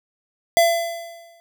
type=tone with exponential decay; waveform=square; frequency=675 Hz; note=E5; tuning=41 cents sharp; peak=-11 dBFS; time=0.57-1.4 s; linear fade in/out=0 ms; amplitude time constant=180 ms; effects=none